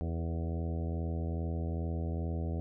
harmonic tone with a mistuned harmonic, 82.41 Hz, E2, in tune, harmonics 1 / 2 / 3 / 4 / 5 / 6 / 7 / 8 / 9, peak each -33 / -39 / -43 / -45 / -47 / -49 / -50 / -51 / -52 dBFS, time 0.01-2.6 s, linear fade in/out 0 ms, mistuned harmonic 5, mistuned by +33 cents, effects none

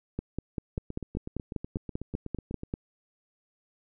two click trains, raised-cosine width 3 ms, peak -18 / -23 dBFS, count 14 / 16, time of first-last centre 0.19-2.739 / 0.78-2.634 s, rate 5.1 / 8.09 Hz, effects none

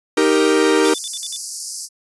45% pulse chord, Eb major, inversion none, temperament equal, 311.1 / 392 / 466.2 Hz, Eb4 / G4 / Bb4, 0 / 0 / 0 cents, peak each -17 dBFS, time 0.17-0.94 s, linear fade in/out 5 ms
pink high-pass noise, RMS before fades -27 dBFS, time 0.81-1.89 s, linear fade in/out 50 ms, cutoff 4700 Hz, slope 96 dB/octave
sine tone bursts, 3520 Hz, A7, in tune, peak -27 dBFS, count 6, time 0.85-1.362 s, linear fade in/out 0 ms, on 37 ms, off 58 ms
effects resampled to 24000 Hz

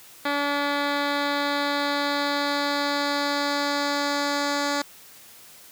10% pulse tone with low-pass filter sweep, 286.5 Hz, D4, 43 cents flat, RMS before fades -25 dBFS, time 0.25-4.82 s, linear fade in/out 5 ms, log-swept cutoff 3200 to 5900 Hz, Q 2, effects white hiss -48 dBFS RMS until 5.71 s + high-pass 80 Hz 12 dB/octave

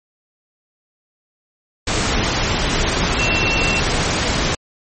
sine tone in noise, 2709 Hz, E7, 47 cents sharp, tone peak -18 dBFS, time 3.19-3.8 s, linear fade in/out 5 ms, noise pink, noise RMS -18 dBFS, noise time 1.87-4.55 s, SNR -3 dB, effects MP3 32 kbps

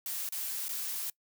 blue noise with dropouts, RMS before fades -36 dBFS, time 0.06-1.1 s, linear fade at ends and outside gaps 2 ms, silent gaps 0.29-0.322 / 0.683-0.691 s, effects noise-tail reverb RT60 0.1 s tail -23 dB re dry

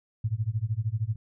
sine tone with tremolo, 110 Hz, A2, in tune, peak -22 dBFS, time 0.24-1.16 s, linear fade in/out 5 ms, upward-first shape sine, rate 13 Hz, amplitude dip 95%, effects none

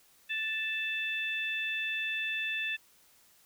harmonic tone, 880 Hz, A5, in tune, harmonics 2 / 3 / 4, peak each -36 / -33 / -39 dBFS, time 0.29-2.77 s, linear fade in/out 20 ms, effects white hiss -63 dBFS RMS until 3.45 s

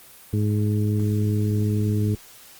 harmonic tone, 105.1 Hz, G#2, 21 cents sharp, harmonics 1 / 2 / 3 / 4, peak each -20 / -26 / -30 / -32 dBFS, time 0.33-2.15 s, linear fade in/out 5 ms, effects white hiss -47 dBFS RMS until 2.59 s + Opus 24 kbps

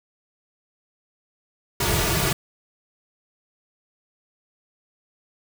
pink noise with comb filter, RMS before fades -22 dBFS, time 1.8-2.33 s, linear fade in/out 5 ms, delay 3.8 ms, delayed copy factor -0.85, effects none

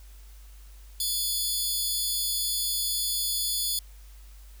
15% pulse tone cluster, 3446 / 4382 / 4894 Hz, A7 / C#8 / D#8, -37 / -21 / -29 cents, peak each -24 dBFS, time 1-3.79 s, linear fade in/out 2 ms, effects added 50 Hz sine -45 dBFS peak until 4.6 s + white hiss -58 dBFS RMS until 4.6 s

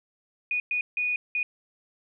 sine tone bursts at uneven times, 2467 Hz, D#7, 15 cents flat, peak -24 dBFS, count 4, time 0.51-0.6 / 0.71-0.81 / 0.97-1.16 / 1.35-1.43 s, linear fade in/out 2 ms, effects none

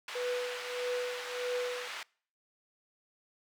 white band-pass noise, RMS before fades -42 dBFS, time 0.08-2.03 s, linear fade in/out 2 ms, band 880 to 2900 Hz, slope 12 dB/octave
triangle tone with tremolo, 493.9 Hz, B4, in tune, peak -28 dBFS, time 0.15-1.88 s, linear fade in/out 5 ms, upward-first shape triangle, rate 1.6 Hz, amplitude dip 85%
effects noise-tail reverb RT60 0.5 s tail -26 dB re dry

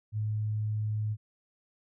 sine tone, 107.1 Hz, A2, 46 cents flat, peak -28 dBFS, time 0.12-1.17 s, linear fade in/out 50 ms, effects none

